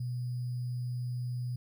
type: tone with sample-and-hold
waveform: sine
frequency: 123.47 Hz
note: B2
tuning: in tune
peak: -32 dBFS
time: 0-1.56 s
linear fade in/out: 5 ms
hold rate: 4900 Hz
effects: none